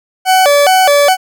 40% pulse tone with vibrato, 657 Hz, E5, 6 cents flat, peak -5 dBFS, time 0.25-1.17 s, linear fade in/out 50 ms, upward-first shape square, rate 2.4 Hz, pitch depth 230 cents each way, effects none

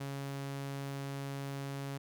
sawtooth tone, 138.59 Hz, C#3, in tune, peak -34 dBFS, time 0-1.98 s, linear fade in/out 10 ms, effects none

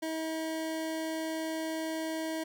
25% pulse tone, 319.9 Hz, D#4, 48 cents sharp, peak -29 dBFS, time 0.02-2.44 s, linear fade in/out 10 ms, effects none

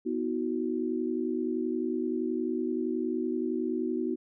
sine chord, B major, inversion none, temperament equal with one note detuned, 246.9 / 319.3 / 370 Hz, B3 / D#4 / F#4, 0 / +45 / 0 cents, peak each -32 dBFS, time 0.05-4.16 s, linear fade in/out 20 ms, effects none

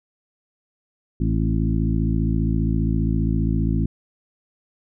harmonic tone with a mistuned harmonic, 55 Hz, A1, in tune, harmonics 1 / 2 / 3 / 4 / 5 / 6, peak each -22 / -24 / -24 / -27 / -28 / -31 dBFS, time 1.2-3.86 s, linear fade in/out 5 ms, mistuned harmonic 5, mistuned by -33 cents, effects none

